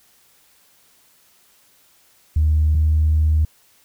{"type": "tone pair in turn", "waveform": "sine", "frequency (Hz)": [77, 77.49], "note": ["D#2", "D#2"], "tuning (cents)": [-17, -7], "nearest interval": "unison", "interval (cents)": 10, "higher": "second", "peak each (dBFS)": -12, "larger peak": "neither", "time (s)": [[2.36, 2.75], [2.75, 3.45]], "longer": "second", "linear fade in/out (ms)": 5, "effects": ["tanh soft clip ceiling -9 dBFS", "white hiss -56 dBFS RMS until 3.84 s"]}